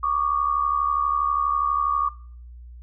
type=tone pair together; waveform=sine; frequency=1126.7 / 1199 Hz; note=C#6 / D6; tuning=+28 / +36 cents; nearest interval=minor second; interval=108 cents; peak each=-22 / -24 dBFS; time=0.03-2.09 s; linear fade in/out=5 ms; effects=noise-tail reverb RT60 0.5 s tail -19 dB re dry + added 60 Hz sine -39 dBFS peak until 2.82 s